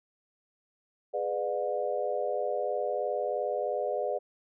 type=chord; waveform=sine; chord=G# diminished seventh; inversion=none; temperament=just; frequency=415.3 / 498.4 / 598 / 717.6 Hz; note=G#4 / B4 / D5 / F5; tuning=0 / +16 / +31 / +47 cents; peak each=-35 / -33 / -32 / -35 dBFS; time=1.13-4.19 s; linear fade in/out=20 ms; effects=none